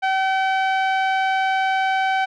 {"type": "tone with low-pass filter", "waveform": "sawtooth", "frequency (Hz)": 765, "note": "G5", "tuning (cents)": -42, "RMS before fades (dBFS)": -20, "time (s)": [0.02, 2.26], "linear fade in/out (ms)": 20, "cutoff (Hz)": 2400, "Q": 0.94, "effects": []}